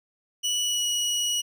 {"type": "tone with pitch glide", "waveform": "25% pulse", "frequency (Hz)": [2946, 2917], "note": ["F#7", "F#7"], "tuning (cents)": [-8, -25], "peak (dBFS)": -20, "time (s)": [0.43, 1.42], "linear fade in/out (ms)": 20, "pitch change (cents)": -17, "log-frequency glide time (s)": [0.62, 0.86], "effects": []}